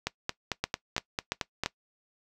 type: two click trains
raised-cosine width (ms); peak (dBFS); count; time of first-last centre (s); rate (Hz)
0.2; -10 / -11; 4 / 8; 0.64-1.66 / 0.07-1.636; 2.94 / 4.47
effects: noise-tail reverb RT60 0.1 s tail -20 dB re dry